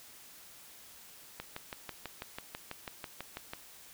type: click train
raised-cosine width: 0.3 ms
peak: -23 dBFS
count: 14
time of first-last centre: 1.4-3.535 s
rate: 6.09 Hz
effects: white hiss -54 dBFS RMS until 3.93 s